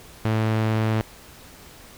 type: tone with low-pass filter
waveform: sawtooth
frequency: 110 Hz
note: A2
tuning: in tune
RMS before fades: -22 dBFS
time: 0.25-1.01 s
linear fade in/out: 0 ms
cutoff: 3200 Hz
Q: 0.72
effects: pink hiss -46 dBFS RMS until 1.97 s